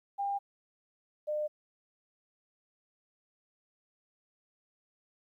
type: tone pair in turn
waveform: sine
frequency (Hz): 800 / 603.3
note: G5 / D5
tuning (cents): +35 / +46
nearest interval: perfect fourth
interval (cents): 489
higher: first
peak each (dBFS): -30 / -30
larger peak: neither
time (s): 0.18-0.39 / 1.27-1.48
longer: neither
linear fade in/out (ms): 20
effects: 12-bit